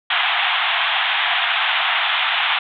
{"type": "band-pass noise", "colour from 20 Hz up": "white", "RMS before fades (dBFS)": -19, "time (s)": [0.1, 2.59], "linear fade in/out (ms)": 5, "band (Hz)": [680, 3600], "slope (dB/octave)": 96, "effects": []}